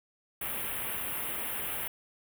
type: band-stop noise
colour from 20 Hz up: white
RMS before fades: -35 dBFS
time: 0.41-1.88 s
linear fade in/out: 5 ms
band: 3200 to 9700 Hz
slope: 48 dB/octave
effects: none